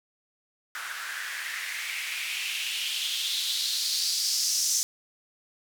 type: noise with band-pass filter sweep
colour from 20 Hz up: blue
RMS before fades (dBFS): -30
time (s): 0.75-4.83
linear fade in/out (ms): 0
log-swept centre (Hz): 1400 to 6100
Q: 3.7
effects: none